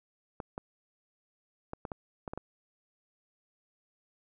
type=clicks; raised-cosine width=1 ms; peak=-23 dBFS; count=8; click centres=0.402 / 0.579 / 1.734 / 1.852 / 1.918 / 2.278 / 2.335 / 2.376 s; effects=none